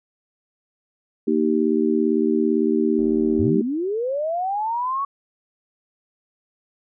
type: chord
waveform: sine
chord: Eb major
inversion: second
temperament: just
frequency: 233.3 / 311.1 / 388.9 Hz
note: Bb3 / Eb4 / G4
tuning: +2 / 0 / -14 cents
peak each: -21 dBFS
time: 1.27-3.62 s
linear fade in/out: 10 ms
type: click train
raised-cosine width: 2 ms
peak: -27 dBFS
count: 50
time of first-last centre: 2.99-3.493 s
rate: 97.4 Hz
type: linear sweep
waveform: sine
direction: up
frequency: 77.78 to 1129 Hz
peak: -21 dBFS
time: 3.39-5.05 s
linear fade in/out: 5 ms
effects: none